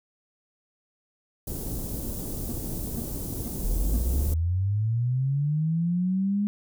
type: band-stop noise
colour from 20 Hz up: pink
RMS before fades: -32 dBFS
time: 1.47-4.34 s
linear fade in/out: 5 ms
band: 350 to 11000 Hz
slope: 12 dB/octave
type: tone bursts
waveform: triangle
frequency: 233.1 Hz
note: A#3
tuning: in tune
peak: -28 dBFS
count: 4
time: 2.49-3.968 s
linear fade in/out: 5 ms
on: 32 ms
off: 450 ms
type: linear sweep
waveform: sine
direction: up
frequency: 36.28 to 207.7 Hz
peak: -22 dBFS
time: 3.64-6.47 s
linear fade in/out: 0 ms
effects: none